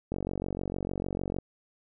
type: click train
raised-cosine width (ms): 2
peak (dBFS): -19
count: 60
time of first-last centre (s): 0.12-1.386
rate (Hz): 46.6
effects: none